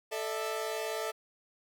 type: chord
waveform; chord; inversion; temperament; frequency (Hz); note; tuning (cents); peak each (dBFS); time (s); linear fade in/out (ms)
sawtooth; A suspended fourth; none; equal with one note detuned; 440 / 600 / 659.3; A4 / D5 / E5; 0 / +37 / 0; -32 / -36 / -34; 0.11-1.12; 20
effects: none